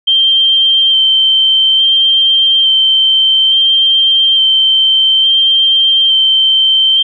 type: tone with vibrato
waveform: sine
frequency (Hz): 3136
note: G7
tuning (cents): 0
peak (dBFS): -6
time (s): 0.07-7.03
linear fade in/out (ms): 10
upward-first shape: square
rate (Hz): 0.58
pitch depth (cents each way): 11
effects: none